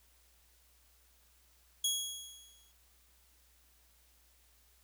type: tone with exponential decay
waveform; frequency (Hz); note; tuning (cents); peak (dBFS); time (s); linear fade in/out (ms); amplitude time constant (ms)
20% pulse; 3322; G#7; 0; -23; 1.84-2.72; 5; 190
effects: added 60 Hz sine -68 dBFS peak until 4.83 s + white hiss -68 dBFS RMS until 4.83 s